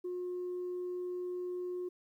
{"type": "tone", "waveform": "sine", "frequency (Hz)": 359.5, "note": "F#4", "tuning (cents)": -50, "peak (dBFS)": -34, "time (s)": [0.04, 1.89], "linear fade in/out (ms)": 10, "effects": ["tanh soft clip ceiling -33 dBFS", "12-bit"]}